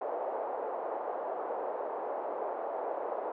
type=band-pass noise; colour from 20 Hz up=white; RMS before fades=-36 dBFS; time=0.01-3.32 s; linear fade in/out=5 ms; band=460 to 780 Hz; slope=24 dB/octave; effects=none